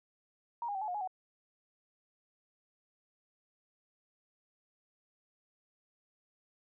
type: tone with pitch steps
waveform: sine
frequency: 942 / 816 / 768 / 855 / 718 / 835 / 747 Hz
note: A#5 / G#5 / G5 / A5 / F5 / G#5 / F#5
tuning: +18 / -31 / -36 / -50 / +48 / +9 / +16 cents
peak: -34 dBFS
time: 0.62-1.075 s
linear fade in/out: 2 ms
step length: 65 ms
effects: none